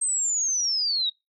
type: linear sweep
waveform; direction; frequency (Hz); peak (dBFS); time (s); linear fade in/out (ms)
sine; down; 8372 to 3721; -22; 0.01-1.1; 10
effects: noise-tail reverb RT60 0.2 s tail -25 dB re dry